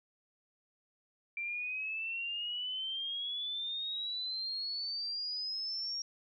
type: exponential sweep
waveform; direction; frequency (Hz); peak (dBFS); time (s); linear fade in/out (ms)
sine; up; 2349 to 5610; -35; 1.37-6.02; 2
effects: none